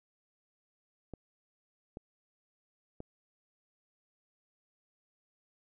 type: clicks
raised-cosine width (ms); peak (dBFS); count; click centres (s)
2; -29; 3; 1.137 / 1.971 / 3.004
effects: none